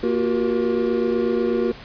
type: tone cluster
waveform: triangle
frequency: 233 / 355 / 383.2 / 474.7 Hz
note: A#3 / F4 / G4 / A#4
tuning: -1 / +28 / -39 / +31 cents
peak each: -22 dBFS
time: 0.03-1.72 s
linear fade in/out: 5 ms
effects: pink hiss -40 dBFS RMS until 1.84 s + resampled to 11025 Hz